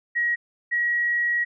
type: tone pair in turn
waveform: sine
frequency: 1900 / 1908.1 Hz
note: A#6 / A#6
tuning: +33 / +40 cents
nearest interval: unison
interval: 7 cents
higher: second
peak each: -20 dBFS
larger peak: neither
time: 0.15-0.36 / 0.71-1.45 s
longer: second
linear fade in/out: 20 ms
effects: none